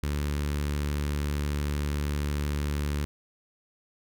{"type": "tone with notch filter", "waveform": "sawtooth", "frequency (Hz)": 72.9, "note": "D2", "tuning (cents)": -12, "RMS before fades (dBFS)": -29, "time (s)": [0.03, 3.05], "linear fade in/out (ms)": 0, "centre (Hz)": 700, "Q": 1.2, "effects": []}